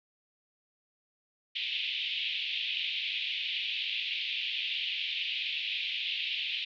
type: band-pass noise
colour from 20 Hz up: white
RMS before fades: -34 dBFS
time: 1.55-6.65 s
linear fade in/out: 10 ms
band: 2400 to 3600 Hz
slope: 48 dB/octave
effects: none